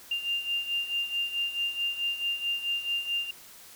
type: beating tone pair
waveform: sine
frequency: 2794 / 2798.6 Hz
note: F7 / F7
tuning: 0 / +3 cents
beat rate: 4.6 Hz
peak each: -29 / -34 dBFS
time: 0.11-3.31 s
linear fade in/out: 5 ms
effects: white hiss -50 dBFS RMS until 3.75 s